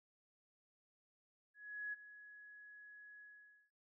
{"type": "tone with ADSR envelope", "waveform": "sine", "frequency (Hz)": 1681, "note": "G#6", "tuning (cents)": 20, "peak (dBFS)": -39, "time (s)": [1.54, 3.71], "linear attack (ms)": 390, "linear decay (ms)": 19, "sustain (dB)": -15, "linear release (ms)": 500, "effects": ["noise-tail reverb RT60 0.2 s tail -21 dB re dry"]}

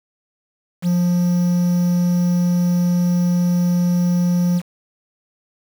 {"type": "tone with quantisation", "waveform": "triangle", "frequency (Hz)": 176.3, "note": "F3", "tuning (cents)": 17, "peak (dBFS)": -12, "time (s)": [0.82, 4.62], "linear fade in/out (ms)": 50, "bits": 6, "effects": []}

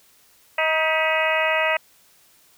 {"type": "harmonic tone with a mistuned harmonic", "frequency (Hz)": 316, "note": "D#4", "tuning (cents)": 27, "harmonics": [2, 3, 4, 5, 6, 7, 8, 9], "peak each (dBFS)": [-23, -27, -28, -31, -24, -31, -25, -32], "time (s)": [0.58, 1.77], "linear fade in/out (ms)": 5, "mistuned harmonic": 6, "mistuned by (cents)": 58, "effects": ["white hiss -56 dBFS RMS until 2.57 s"]}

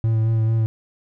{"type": "tone with vibrato", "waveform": "triangle", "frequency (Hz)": 111.8, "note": "A2", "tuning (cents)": 28, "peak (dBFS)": -14, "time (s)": [0.04, 0.66], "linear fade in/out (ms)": 0, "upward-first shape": "sine", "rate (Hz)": 4.5, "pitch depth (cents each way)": 21, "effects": []}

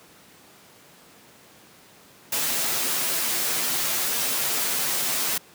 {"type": "noise with comb filter", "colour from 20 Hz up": "white", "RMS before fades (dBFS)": -25, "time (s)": [2.32, 5.38], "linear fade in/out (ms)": 5, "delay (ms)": 9.8, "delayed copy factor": -0.65, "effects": ["pink hiss -51 dBFS RMS until 5.54 s", "high-pass 150 Hz 12 dB/octave"]}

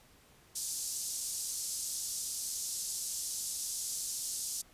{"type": "band-pass noise", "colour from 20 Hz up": "pink", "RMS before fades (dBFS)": -38, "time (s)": [0.55, 4.62], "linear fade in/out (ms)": 10, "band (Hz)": [5500, 11000], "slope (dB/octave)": 24, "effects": ["pink hiss -62 dBFS RMS until 4.73 s", "resampled to 32000 Hz"]}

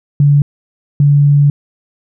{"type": "tone pair in turn", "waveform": "sine", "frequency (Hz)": [143.8, 143.8], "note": ["D3", "D3"], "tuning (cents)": [-36, -36], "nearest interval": "unison", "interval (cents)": 0, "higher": "neither", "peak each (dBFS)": -5, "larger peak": "neither", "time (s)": [[0.2, 0.42], [1, 1.5]], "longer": "second", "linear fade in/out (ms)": 2, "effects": []}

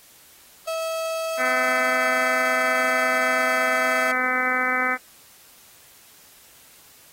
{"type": "tone", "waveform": "35% pulse", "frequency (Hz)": 650, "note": "E5", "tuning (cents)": -24, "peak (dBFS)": -23, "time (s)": [0.67, 4.12], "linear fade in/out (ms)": 10}
{"type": "harmonic tone", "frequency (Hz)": 254.2, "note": "C4", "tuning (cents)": -50, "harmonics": [1, 2, 3, 4, 5, 6, 7, 8, 9], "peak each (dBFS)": [-34, -32, -31, -36, -26, -26, -29, -26, -31], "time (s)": [1.37, 4.98], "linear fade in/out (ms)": 50}
{"effects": ["white hiss -51 dBFS RMS until 7.12 s", "AAC 48 kbps"]}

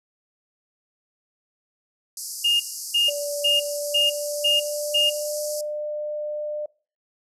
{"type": "band-pass noise", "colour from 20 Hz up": "pink", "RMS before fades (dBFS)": -34, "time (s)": [2.17, 5.61], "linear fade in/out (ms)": 2, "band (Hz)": [4700, 13000], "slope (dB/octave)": 96}
{"type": "tone bursts", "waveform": "sine", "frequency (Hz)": 2834, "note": "F7", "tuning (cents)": 25, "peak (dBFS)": -17, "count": 6, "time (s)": [2.44, 5.1], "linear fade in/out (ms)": 10, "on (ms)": 160, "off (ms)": 340}
{"type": "tone with pitch glide", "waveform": "sine", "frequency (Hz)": [580, 599.4], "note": ["D5", "D5"], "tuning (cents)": [-22, 35], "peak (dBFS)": -26, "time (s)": [3.08, 6.66], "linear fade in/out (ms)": 5, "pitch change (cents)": 57, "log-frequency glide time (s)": [3.36, 5.58]}
{"effects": ["noise-tail reverb RT60 0.4 s tail -23 dB re dry"]}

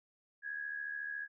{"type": "tone with amplitude modulation", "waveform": "sine", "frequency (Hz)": 1661.2, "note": "G#6", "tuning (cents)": 0, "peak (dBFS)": -35, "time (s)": [0.42, 1.28], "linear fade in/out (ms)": 50, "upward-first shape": "sine", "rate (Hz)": 74, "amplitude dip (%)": 65, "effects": []}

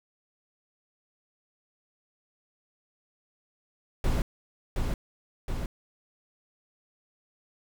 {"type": "noise with echo", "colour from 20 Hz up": "brown", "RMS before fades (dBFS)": -25, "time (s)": [4.04, 4.22], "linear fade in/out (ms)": 2, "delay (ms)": 720, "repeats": 2, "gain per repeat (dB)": -3, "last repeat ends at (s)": 5.66, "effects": []}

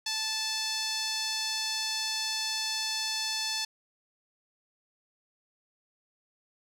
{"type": "tone with band-pass filter", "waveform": "sawtooth", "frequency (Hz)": 876, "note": "A5", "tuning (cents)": -8, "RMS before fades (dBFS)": -32, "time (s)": [0.06, 3.65], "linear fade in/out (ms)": 5, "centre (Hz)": 5000, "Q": 2.3, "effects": []}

